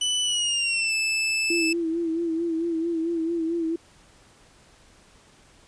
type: tone with pitch glide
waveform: sawtooth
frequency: 2985 to 2629 Hz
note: F#7 to E7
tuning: +15 to -5 cents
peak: -19 dBFS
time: 0.01-1.73 s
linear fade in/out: 5 ms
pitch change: -220 cents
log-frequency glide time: 0.23-0.94 s
type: tone with vibrato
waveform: sine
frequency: 331.8 Hz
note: E4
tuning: 11 cents sharp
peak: -23 dBFS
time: 1.5-3.76 s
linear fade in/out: 5 ms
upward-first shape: sine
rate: 4.5 Hz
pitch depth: 54 cents each way
effects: pink hiss -55 dBFS RMS until 5.67 s + resampled to 22050 Hz

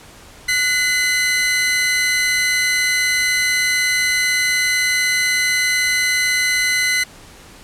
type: tone pair together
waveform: sawtooth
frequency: 1471.4 / 2034 Hz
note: F#6 / C7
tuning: -10 / -50 cents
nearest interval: tritone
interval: 560 cents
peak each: -21 / -12 dBFS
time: 0.48-7.04 s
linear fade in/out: 10 ms
effects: pink hiss -42 dBFS RMS until 7.63 s + low-pass 11000 Hz 12 dB/octave

